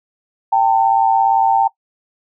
sine tone pair together, 784 / 901.5 Hz, G5 / A5, 0 / +42 cents, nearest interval major second, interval 242 cents, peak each -13 dBFS, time 0.52-1.68 s, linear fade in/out 10 ms, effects noise-tail reverb RT60 0.1 s tail -20 dB re dry

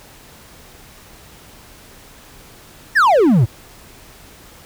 triangle exponential sweep, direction down, 1927 to 100.2 Hz, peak -7 dBFS, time 2.95-3.46 s, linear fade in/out 20 ms, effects pink hiss -43 dBFS RMS until 4.65 s

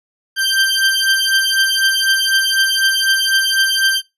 20% pulse beating tone pair, 1568 / 1572 Hz, G6 / G6, 0 / +4 cents, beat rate 4 Hz, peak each -11 dBFS, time 0.36-4.02 s, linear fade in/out 50 ms, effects noise-tail reverb RT60 0.2 s tail -20 dB re dry + resampled to 32000 Hz

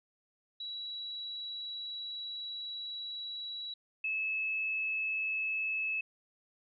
sine tone pair in turn, 3908 / 2599 Hz, B7 / E7, -19 / -25 cents, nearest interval perfect fifth, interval 706 cents, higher first, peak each -38 / -31 dBFS, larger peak second, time 0.6-3.74 / 4.04-6.01 s, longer first, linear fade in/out 5 ms, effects none

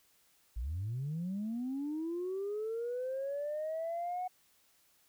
sine linear sweep, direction up, 50.4 to 740 Hz, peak -33 dBFS, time 0.56-4.28 s, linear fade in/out 10 ms, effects tanh soft clip ceiling -31 dBFS + white hiss -69 dBFS RMS until 5.08 s

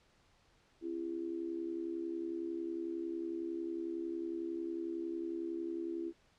sine tone with amplitude modulation, 335.8 Hz, E4, 32 cents sharp, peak -33 dBFS, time 0.81-6.13 s, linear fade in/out 50 ms, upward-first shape sine, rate 71 Hz, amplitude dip 75%, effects pink hiss -69 dBFS RMS until 6.38 s + low-pass 6000 Hz 12 dB/octave

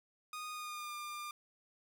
sawtooth tone with pitch glide, 1236 to 1198.7 Hz, D#6 to D6, -12 to +35 cents, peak -38 dBFS, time 0.33-1.31 s, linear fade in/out 2 ms, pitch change -53 cents, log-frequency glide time 0.51-0.95 s, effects none

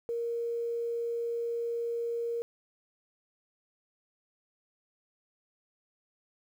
sine tone with quantisation, 468.1 Hz, A#4, 7 cents sharp, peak -30 dBFS, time 0.09-2.42 s, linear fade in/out 0 ms, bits 10, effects none

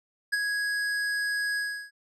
square tone with ADSR envelope, 1661.2 Hz, G#6, in tune, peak -22 dBFS, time 0.32-1.91 s, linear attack 16 ms, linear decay 24 ms, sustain -5 dB, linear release 340 ms, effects low-pass 9000 Hz 12 dB/octave

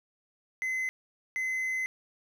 triangle tone bursts at uneven times, 2045 Hz, C7, 40 cents flat, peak -27 dBFS, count 2, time 0.62-0.89 / 1.36-1.86 s, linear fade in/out 0 ms, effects none

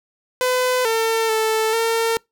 sawtooth tone with pitch steps, 505 / 450.4 / 440.4 / 455.3 Hz, B4 / A4 / A4 / A#4, +39 / +40 / +2 / -41 cents, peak -13 dBFS, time 0.41-2.17 s, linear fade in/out 0 ms, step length 440 ms, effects noise-tail reverb RT60 0.2 s tail -26 dB re dry

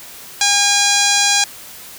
harmonic tone with a mistuned harmonic, 810 Hz, G#5, 43 cents flat, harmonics 1 / 2 / 3 / 4 / 5 / 6 / 7 / 8 / 9 / 10, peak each -21 / -21 / -21 / -21 / -21 / -21 / -21 / -21 / -21 / -21 dBFS, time 0.41-1.44 s, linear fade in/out 2 ms, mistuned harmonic 4, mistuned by +38 cents, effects white hiss -36 dBFS RMS until 1.98 s

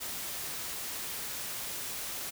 white noise, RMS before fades -38 dBFS, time 0-2.31 s, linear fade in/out 20 ms, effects none

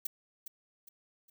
violet noise with echo, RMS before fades -34 dBFS, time 0.05-0.07 s, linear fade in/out 5 ms, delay 410 ms, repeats 3, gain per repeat -9 dB, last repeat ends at 1.3 s, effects none

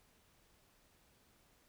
silence, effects pink hiss -70 dBFS RMS until 1.68 s

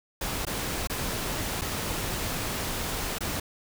pink noise with dropouts, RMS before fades -31 dBFS, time 0.21-3.4 s, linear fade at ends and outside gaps 5 ms, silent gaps 0.452-0.467 / 0.873-0.897 / 1.613-1.617 / 3.185-3.206 s, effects none

